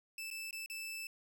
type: tone with dropouts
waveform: sawtooth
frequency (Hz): 2637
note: E7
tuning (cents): 0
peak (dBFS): -38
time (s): 0.18-1.07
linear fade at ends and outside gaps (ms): 2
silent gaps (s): 0.303-0.311 / 0.509-0.528 / 0.661-0.699
effects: none